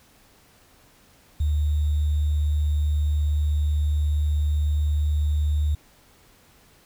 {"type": "tone with sample-and-hold", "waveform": "sine", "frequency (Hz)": 74.7, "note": "D2", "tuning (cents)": 30, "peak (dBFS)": -19, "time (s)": [1.4, 5.75], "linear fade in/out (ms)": 5, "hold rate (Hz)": 3675, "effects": ["pink hiss -56 dBFS RMS until 6.85 s"]}